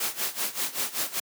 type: noise with tremolo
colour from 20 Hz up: white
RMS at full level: -27 dBFS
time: 0-1.2 s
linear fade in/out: 5 ms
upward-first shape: sine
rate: 5.2 Hz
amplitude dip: 85%
effects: high-pass 200 Hz 12 dB/octave